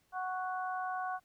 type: harmonic tone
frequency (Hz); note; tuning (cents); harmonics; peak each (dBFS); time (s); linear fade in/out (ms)
370; F#4; 0; 2 / 3 / 4; -36 / -40 / -42; 0.12-1.2; 50
effects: pink hiss -73 dBFS RMS until 1.24 s